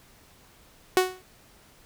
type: tone with exponential decay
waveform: sawtooth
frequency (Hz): 370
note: F#4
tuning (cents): 0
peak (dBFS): -11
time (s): 0.97-1.22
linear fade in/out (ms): 1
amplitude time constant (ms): 53
effects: pink hiss -56 dBFS RMS until 1.85 s